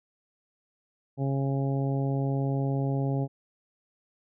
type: harmonic tone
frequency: 136.9 Hz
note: C#3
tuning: 21 cents flat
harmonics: 1 / 2 / 3 / 4 / 5 / 6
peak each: -26 / -32 / -36 / -38 / -40 / -42 dBFS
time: 1.17-3.28 s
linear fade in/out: 50 ms
effects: none